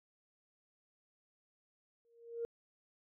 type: tone with exponential growth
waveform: sine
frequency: 466.2 Hz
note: A#4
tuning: in tune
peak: -33 dBFS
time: 2.05-2.45 s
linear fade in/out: 0 ms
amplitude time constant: 86 ms
effects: tanh soft clip ceiling -29 dBFS